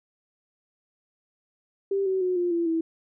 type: tone with pitch steps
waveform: sine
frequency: 393.3 / 379 / 365.3 / 352 / 339.2 / 326.9 Hz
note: G4 / F#4 / F#4 / F4 / E4 / E4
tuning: +6 / +42 / -22 / +14 / +50 / -14 cents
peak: -22 dBFS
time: 1.91-2.81 s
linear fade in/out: 5 ms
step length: 150 ms
effects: none